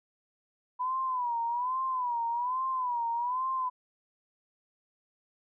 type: tone with vibrato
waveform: sine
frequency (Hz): 987.8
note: B5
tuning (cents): 0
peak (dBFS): -28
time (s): 0.79-3.7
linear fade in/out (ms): 20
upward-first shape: sine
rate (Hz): 1.2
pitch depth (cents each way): 110
effects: none